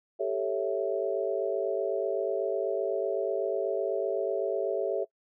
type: chord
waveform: sine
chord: A dominant seventh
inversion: third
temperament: equal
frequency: 392 / 440 / 554.4 / 659.3 Hz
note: G4 / A4 / C#5 / E5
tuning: 0 / 0 / 0 / 0 cents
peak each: -32 dBFS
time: 0.19-5.05 s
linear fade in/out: 20 ms
effects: noise-tail reverb RT60 0.1 s tail -21 dB re dry